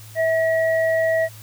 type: tone pair together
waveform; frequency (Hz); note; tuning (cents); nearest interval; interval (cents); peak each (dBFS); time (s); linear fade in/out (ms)
sine; 650 / 1914.3; E5 / A#6; -24 / +45; octave + perfect fifth; 1869; -17 / -24; 0.15-1.29; 50
effects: added 108 Hz sine -40 dBFS peak until 1.42 s + white hiss -45 dBFS RMS until 1.42 s